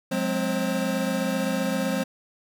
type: tone cluster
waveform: square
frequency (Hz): 182.1 / 210 / 260.1 / 531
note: F#3 / G#3 / C4 / C5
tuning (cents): -27 / +19 / -10 / +25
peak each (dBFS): -30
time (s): 0.11-2.04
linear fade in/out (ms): 10
effects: none